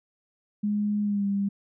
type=tone with pitch glide; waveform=sine; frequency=207.7 to 199.35 Hz; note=G#3 to G3; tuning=0 to +29 cents; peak=-23 dBFS; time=0.63-1.49 s; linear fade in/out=10 ms; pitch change=-71 cents; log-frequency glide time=1.02-1.26 s; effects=none